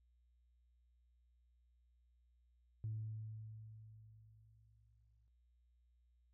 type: tone with exponential decay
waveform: sine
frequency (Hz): 109.3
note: A2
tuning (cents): -11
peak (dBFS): -38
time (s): 2.84-5.28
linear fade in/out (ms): 0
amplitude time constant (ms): 530
effects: tanh soft clip ceiling -35 dBFS + added 60 Hz sine -70 dBFS peak until 6.33 s